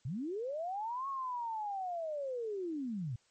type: linear two-way sweep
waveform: sine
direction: up then down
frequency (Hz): 107.8 to 1108.7 to 107.8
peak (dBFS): -35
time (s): 0.05-3.16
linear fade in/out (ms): 5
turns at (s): 1.08
effects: white hiss -71 dBFS RMS until 3.3 s + MP3 32 kbps